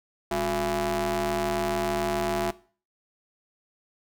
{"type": "ring-modulated tone", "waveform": "sawtooth", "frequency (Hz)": 158.5, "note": "D#3", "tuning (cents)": 32, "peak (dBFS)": -18, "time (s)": [0.31, 2.51], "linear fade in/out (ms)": 5, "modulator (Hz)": 519, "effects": ["noise-tail reverb RT60 0.4 s tail -18 dB re dry"]}